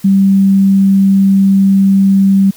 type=tone; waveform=sine; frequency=194.9 Hz; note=G3; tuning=10 cents flat; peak=-5 dBFS; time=0.04-2.51 s; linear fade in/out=10 ms; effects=white hiss -40 dBFS RMS until 2.56 s